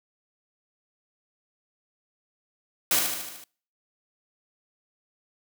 white noise with echo, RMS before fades -22 dBFS, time 2.91-2.99 s, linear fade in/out 2 ms, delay 75 ms, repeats 6, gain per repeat -4 dB, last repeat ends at 3.44 s, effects noise-tail reverb RT60 0.5 s tail -26 dB re dry + high-pass 150 Hz 12 dB/octave

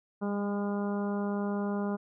harmonic tone with a mistuned harmonic, 203.4 Hz, G#3, 36 cents flat, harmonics 1 / 2 / 3 / 4 / 5 / 6 / 7, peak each -30 / -36 / -40 / -42 / -44 / -46 / -47 dBFS, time 0.21-1.97 s, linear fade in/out 20 ms, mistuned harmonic 1, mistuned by -15 cents, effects none

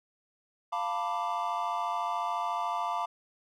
triangle chord, B half-diminished seventh, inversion second, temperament equal with one note detuned, 698.5 / 893.8 / 987.8 / 1174.7 Hz, F5 / A5 / B5 / D6, 0 / +27 / 0 / 0 cents, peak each -33 dBFS, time 0.72-3.06 s, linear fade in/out 10 ms, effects none

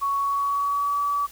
sine tone with pitch glide, 1115 to 1146.3 Hz, C#6 to D6, +10 to -42 cents, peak -21 dBFS, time 0.01-1.27 s, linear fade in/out 20 ms, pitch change +48 cents, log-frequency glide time 0.18-1 s, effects added 50 Hz sine -54 dBFS peak until 1.31 s + white hiss -47 dBFS RMS until 1.31 s

